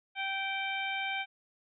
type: harmonic tone with a mistuned harmonic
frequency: 779 Hz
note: G5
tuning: 11 cents flat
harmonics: 1 / 2 / 3 / 4 / 5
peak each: -37 / -39 / -35 / -40 / -47 dBFS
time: 0.15-1.26 s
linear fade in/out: 50 ms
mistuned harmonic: 5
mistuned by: -100 cents
effects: none